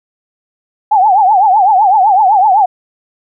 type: tone with vibrato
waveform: sine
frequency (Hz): 801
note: G5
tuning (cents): +37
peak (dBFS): -5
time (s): 0.91-2.66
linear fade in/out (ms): 10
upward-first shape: triangle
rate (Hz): 7.9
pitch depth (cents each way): 200
effects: none